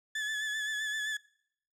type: tone with vibrato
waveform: 35% pulse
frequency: 1725 Hz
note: A6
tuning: 35 cents flat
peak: -30 dBFS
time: 0.15-1.17 s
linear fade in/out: 5 ms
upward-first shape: sine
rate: 7.7 Hz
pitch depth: 36 cents each way
effects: noise-tail reverb RT60 0.7 s tail -23 dB re dry + low-pass 8000 Hz 12 dB/octave